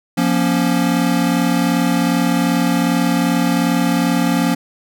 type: chord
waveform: square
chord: Bb minor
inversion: second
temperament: equal with one note detuned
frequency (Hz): 174.61 / 237.2 / 277.2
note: F3 / Bb3 / Db4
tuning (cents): 0 / +30 / 0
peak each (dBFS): -19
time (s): 0.17-4.55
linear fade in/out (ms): 10
effects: none